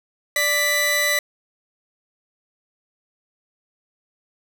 sawtooth tone pair together, 589 / 1981.2 Hz, D5 / B6, +5 / +5 cents, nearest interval octave + major sixth, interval 2100 cents, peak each -21 / -15 dBFS, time 0.36-1.19 s, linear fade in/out 2 ms, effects none

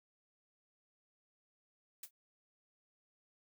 blue noise with exponential decay, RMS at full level -40 dBFS, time 2.03-2.11 s, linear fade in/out 5 ms, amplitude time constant 16 ms, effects none

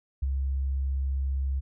sine tone with ADSR envelope, 67.5 Hz, C#2, 45 cents flat, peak -22 dBFS, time 0.22-1.61 s, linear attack 10 ms, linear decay 20 ms, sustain -3 dB, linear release 24 ms, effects none

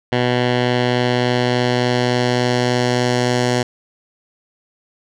10% pulse tone with low-pass filter sweep, 123.47 Hz, B2, in tune, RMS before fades -17 dBFS, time 0.12-3.63 s, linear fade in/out 5 ms, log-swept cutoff 3200 to 6400 Hz, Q 1.4, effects none

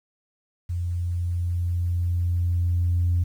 sine tone with level ramp, 87.31 Hz, F2, in tune, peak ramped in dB -24 to -17 dBFS, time 0.69-3.24 s, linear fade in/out 10 ms, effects tanh soft clip ceiling -15 dBFS + 9-bit

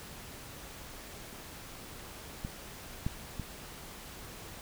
clicks, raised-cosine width 5 ms, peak -24 / -19 / -24 dBFS, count 3, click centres 2.449 / 3.065 / 3.397 s, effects pink hiss -47 dBFS RMS until 4.61 s

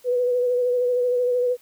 sine tone with vibrato, 493.8 Hz, B4, in tune, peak -18 dBFS, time 0.04-1.57 s, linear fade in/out 50 ms, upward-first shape sine, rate 13 Hz, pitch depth 27 cents each way, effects white hiss -56 dBFS RMS until 1.61 s

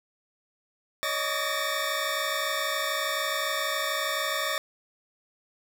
20% pulse tone cluster, 560 / 624 / 1147 / 1820 Hz, C#5 / D#5 / D6 / A#6, +18 / +5 / -41 / -42 cents, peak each -29 / -28 / -28 / -26 dBFS, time 1.03-4.58 s, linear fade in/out 0 ms, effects none

